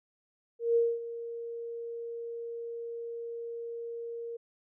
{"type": "tone with ADSR envelope", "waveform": "sine", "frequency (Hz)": 466.2, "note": "A#4", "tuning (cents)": 0, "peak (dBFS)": -21, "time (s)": [0.59, 4.37], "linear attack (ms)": 170, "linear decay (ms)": 230, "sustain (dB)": -15, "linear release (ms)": 10, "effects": []}